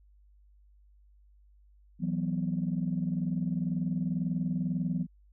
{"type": "chord", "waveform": "sine", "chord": "E suspended second", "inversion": "none", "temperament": "equal", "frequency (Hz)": [164.81, 185, 246.9], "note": ["E3", "F#3", "B3"], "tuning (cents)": [0, 0, 0], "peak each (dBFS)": [-31, -31, -34], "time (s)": [1.99, 5.07], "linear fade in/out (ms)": 50, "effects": ["tanh soft clip ceiling -20 dBFS", "added 50 Hz sine -57 dBFS peak until 5.32 s"]}